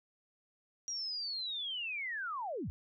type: linear sweep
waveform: sine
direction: down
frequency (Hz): 5750 to 51.91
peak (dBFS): -36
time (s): 0.88-2.7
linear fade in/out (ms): 0
effects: none